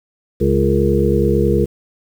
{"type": "harmonic tone with a mistuned harmonic", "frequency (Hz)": 69.3, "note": "C#2", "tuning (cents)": 0, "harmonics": [1, 2, 3, 5, 6, 7], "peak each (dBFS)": [-19, -19, -19, -19, -19, -19], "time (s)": [0.4, 1.66], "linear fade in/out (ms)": 20, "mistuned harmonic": 7, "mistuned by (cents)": -61, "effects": ["7-bit"]}